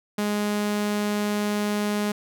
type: tone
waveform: sawtooth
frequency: 207.7 Hz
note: G#3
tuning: in tune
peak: -19 dBFS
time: 0.18-2.12 s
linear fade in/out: 5 ms
effects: none